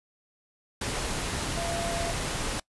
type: tone in noise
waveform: sine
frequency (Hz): 680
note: F5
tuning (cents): -46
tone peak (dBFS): -32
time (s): 1.57-2.12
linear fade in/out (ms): 5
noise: pink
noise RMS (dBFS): -31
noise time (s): 0.81-2.6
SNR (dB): -4
effects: noise-tail reverb RT60 0.1 s tail -23 dB re dry + resampled to 24000 Hz